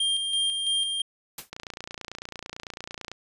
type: tone with tremolo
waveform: square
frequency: 3197 Hz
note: G7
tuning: 33 cents sharp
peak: -23 dBFS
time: 0-1.02 s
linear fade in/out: 5 ms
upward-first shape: square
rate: 3 Hz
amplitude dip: 40%
type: noise with exponential decay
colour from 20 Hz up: white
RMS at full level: -31 dBFS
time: 1.38-1.5 s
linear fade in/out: 5 ms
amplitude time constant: 25 ms
type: click train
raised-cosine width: 0.2 ms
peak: -19 dBFS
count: 47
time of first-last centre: 1.53-3.116 s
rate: 29 Hz
effects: resampled to 32000 Hz